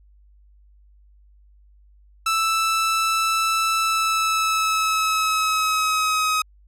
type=tone with pitch glide; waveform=sawtooth; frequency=1320 to 1265.5 Hz; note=E6 to D#6; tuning=+2 to +29 cents; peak=-15 dBFS; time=2.26-6.42 s; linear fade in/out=5 ms; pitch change=-73 cents; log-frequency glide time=3.8-6.29 s; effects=added 50 Hz sine -50 dBFS peak until 6.67 s + low-pass 12000 Hz 12 dB/octave